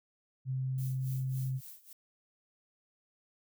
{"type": "tone", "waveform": "sine", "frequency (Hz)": 130.81, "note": "C3", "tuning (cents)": 0, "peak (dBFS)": -31, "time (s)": [0.45, 1.61], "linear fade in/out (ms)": 50}
{"type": "noise with tremolo", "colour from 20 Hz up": "violet", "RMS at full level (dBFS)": -48, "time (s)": [0.78, 1.93], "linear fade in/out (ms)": 2, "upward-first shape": "sine", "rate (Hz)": 3.6, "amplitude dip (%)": 85}
{"effects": []}